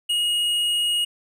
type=tone with hard clipping; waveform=sine; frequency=2879 Hz; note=F#7; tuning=48 cents flat; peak=-21 dBFS; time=0.09-1.05 s; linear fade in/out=10 ms; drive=8 dB; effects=none